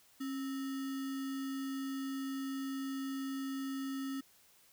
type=tone with sample-and-hold; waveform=sine; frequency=270.4 Hz; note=C#4; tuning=43 cents flat; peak=-36 dBFS; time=0.2-4.21 s; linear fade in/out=10 ms; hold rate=1575 Hz; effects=white hiss -65 dBFS RMS until 4.72 s